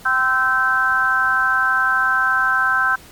harmonic tone with a mistuned harmonic, 258.2 Hz, C4, 23 cents flat, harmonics 3 / 4 / 5 / 6, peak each -27 / -23 / -20 / -16 dBFS, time 0.05-2.96 s, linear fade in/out 10 ms, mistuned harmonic 5, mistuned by +35 cents, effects pink hiss -43 dBFS RMS until 3.11 s + MP3 96 kbps

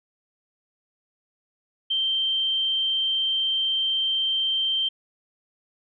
sine tone, 3136 Hz, G7, in tune, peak -21 dBFS, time 1.9-4.89 s, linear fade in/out 10 ms, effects none

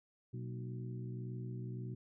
harmonic tone with a mistuned harmonic, 61.74 Hz, B1, in tune, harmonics 2 / 3 / 4 / 5 / 6, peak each -41 / -49 / -53 / -54 / -53 dBFS, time 0.33-1.95 s, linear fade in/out 10 ms, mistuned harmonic 4, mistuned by -110 cents, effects none

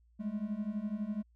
triangle beating tone pair, 203 / 215 Hz, G#3 / A3, -39 / -40 cents, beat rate 12 Hz, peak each -36 / -34 dBFS, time 0.19-1.23 s, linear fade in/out 20 ms, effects added 58 Hz sine -63 dBFS peak until 1.35 s

